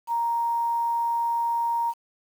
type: tone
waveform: sine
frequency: 934 Hz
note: A#5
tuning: 3 cents sharp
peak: -22 dBFS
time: 0.07-1.94 s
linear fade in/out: 50 ms
effects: 8-bit